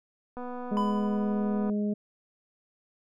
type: click train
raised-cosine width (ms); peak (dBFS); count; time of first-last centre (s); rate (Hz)
1; -26; 329; 0.37-1.698; 247
type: harmonic tone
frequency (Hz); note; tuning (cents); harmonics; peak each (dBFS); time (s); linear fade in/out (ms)
207.7; G#3; 0; 1 / 2 / 3; -26 / -35 / -40; 0.71-1.94; 10
type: tone with exponential decay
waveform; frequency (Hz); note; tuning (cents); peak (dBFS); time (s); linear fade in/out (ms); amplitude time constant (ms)
triangle; 1000; B5; +21; -24; 0.77-1.6; 0; 180
effects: none